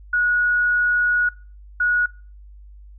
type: tone pair in turn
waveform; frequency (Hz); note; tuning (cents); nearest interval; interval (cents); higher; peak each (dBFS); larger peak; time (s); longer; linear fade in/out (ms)
sine; 1457 / 1457; F#6 / F#6; -27 / -27; unison; 0; neither; -16; neither; 0.13-1.29 / 1.8-2.06; first; 5
effects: noise-tail reverb RT60 0.4 s tail -24 dB re dry + added 50 Hz sine -40 dBFS peak until 2.98 s